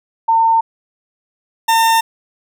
sine / 40% pulse tone pair in turn, 906 / 906 Hz, A#5 / A#5, -50 / -50 cents, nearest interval unison, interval 0 cents, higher neither, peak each -9 dBFS, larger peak neither, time 0.28-0.61 / 1.68-2.01 s, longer neither, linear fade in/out 10 ms, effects none

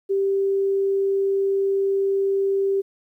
sine tone, 392 Hz, G4, in tune, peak -18 dBFS, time 0.09-2.82 s, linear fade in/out 20 ms, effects 10-bit

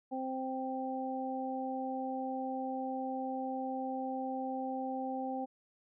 harmonic tone, 261.6 Hz, C4, in tune, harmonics 1 / 2 / 3, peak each -38 / -41 / -38 dBFS, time 0.11-5.46 s, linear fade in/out 20 ms, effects none

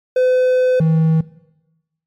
triangle tone pair in turn, 508 / 160.35 Hz, B4 / E3, +49 / -48 cents, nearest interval octave + minor sixth, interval 1997 cents, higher first, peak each -9 dBFS, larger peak neither, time 0.16-0.8 / 0.8-1.21 s, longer first, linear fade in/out 5 ms, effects noise-tail reverb RT60 1.0 s tail -19 dB re dry + MP3 64 kbps

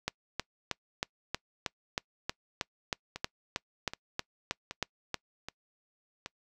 two click trains, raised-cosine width 0.2 ms, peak -21 / -13 dBFS, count 5 / 17, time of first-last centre 3.16-6.261 / 0.08-5.143 s, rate 1.29 / 3.16 Hz, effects noise-tail reverb RT60 0.1 s tail -25 dB re dry

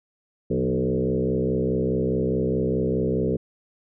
sine tone with frequency modulation, 301.5 Hz, D4, 46 cents sharp, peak -20 dBFS, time 0.5-3.37 s, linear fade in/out 10 ms, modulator 64.8 Hz, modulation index 3, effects none

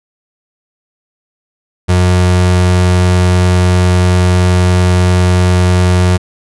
35% pulse tone, 90.3 Hz, F#2, 42 cents flat, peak -5 dBFS, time 1.88-6.18 s, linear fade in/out 20 ms, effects resampled to 24000 Hz

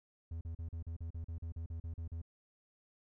triangle tone bursts, 82.4 Hz, E2, in tune, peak -37 dBFS, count 14, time 0.31-2.217 s, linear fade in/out 5 ms, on 100 ms, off 39 ms, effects none

